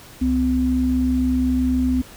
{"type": "tone pair together", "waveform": "sine", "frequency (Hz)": [67.38, 254.8], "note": ["C#2", "C4"], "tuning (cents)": [-49, -46], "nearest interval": "octave + major seventh", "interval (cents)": 2303, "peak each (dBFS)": [-23, -17], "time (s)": [0.21, 2.02], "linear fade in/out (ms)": 10, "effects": ["pink hiss -43 dBFS RMS until 2.16 s"]}